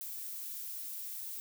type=noise; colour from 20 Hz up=violet; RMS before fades=-42 dBFS; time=0.01-1.4 s; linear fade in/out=0 ms; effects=none